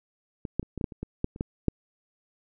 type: clicks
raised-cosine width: 3 ms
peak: -20 / -12 / -27 / -21 / -19 / -13 / -28 / -20 / -12 / -28 / -14 / -9 dBFS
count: 12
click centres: 0.452 / 0.596 / 0.629 / 0.777 / 0.812 / 0.842 / 0.922 / 1.03 / 1.244 / 1.361 / 1.409 / 1.683 s
effects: none